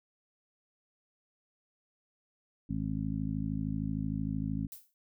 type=harmonic tone; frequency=53.1 Hz; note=G#1; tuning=39 cents sharp; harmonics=1 / 2 / 3 / 4 / 5; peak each=-40 / -39 / -36 / -37 / -37 dBFS; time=2.69-4.67 s; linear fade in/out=10 ms
type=noise with exponential decay; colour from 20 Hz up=violet; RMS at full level=-42 dBFS; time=4.72-4.94 s; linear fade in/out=1 ms; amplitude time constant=46 ms
effects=none